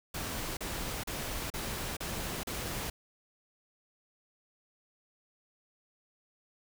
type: noise bursts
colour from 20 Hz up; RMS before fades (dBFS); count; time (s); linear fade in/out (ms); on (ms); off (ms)
pink; -37; 6; 0.14-2.9; 5; 430; 36
effects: none